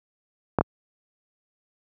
clicks, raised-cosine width 1 ms, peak -5 dBFS, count 2, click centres 0.587 / 0.61 s, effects high-pass 80 Hz 12 dB/octave

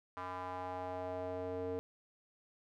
square tone with band-pass filter sweep, 91.4 Hz, F#2, 21 cents flat, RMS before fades -41 dBFS, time 0.17-1.79 s, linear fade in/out 0 ms, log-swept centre 1100 to 460 Hz, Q 3, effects none

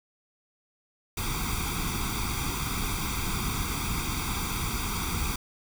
pink noise with comb filter, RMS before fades -30 dBFS, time 1.17-5.36 s, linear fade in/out 5 ms, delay 0.85 ms, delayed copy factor +1, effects none

